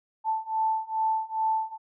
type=beating tone pair; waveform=sine; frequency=880 / 882.4 Hz; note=A5 / A5; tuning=0 / +5 cents; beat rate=2.4 Hz; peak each=-28 / -27 dBFS; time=0.24-1.78 s; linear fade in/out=50 ms; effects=none